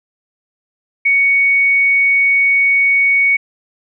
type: tone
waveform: sine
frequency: 2230 Hz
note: C#7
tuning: 10 cents sharp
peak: -9 dBFS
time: 1.05-3.37 s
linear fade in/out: 10 ms
effects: none